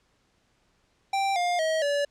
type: tone with pitch steps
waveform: square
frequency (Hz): 784 / 706.6 / 636.8 / 573.9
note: G5 / F5 / D#5 / D5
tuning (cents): 0 / +20 / +40 / -40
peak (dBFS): -24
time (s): 1.13-2.05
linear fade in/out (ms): 5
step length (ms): 230
effects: pink hiss -68 dBFS RMS until 2.1 s + low-pass 7000 Hz 12 dB/octave